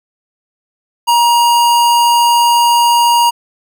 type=tone; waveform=square; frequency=947 Hz; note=A#5; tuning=27 cents sharp; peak=-8 dBFS; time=1.07-3.31 s; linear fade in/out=20 ms; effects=none